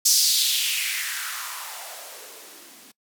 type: noise with band-pass filter sweep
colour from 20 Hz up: violet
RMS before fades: -26 dBFS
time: 0.05-2.92 s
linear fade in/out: 10 ms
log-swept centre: 5800 to 210 Hz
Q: 2.9
effects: noise-tail reverb RT60 0.1 s tail -22 dB re dry